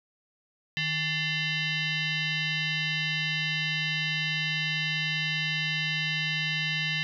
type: tone with frequency modulation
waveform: sine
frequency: 155.1 Hz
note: D#3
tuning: 5 cents flat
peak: -26 dBFS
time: 0.77-7.03 s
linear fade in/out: 0 ms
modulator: 960 Hz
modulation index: 3.7
effects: none